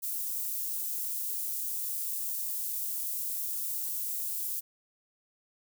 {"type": "high-pass noise", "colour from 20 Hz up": "white", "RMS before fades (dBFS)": -34, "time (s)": [0.02, 4.61], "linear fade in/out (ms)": 20, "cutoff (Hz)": 11000, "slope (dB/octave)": 12, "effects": []}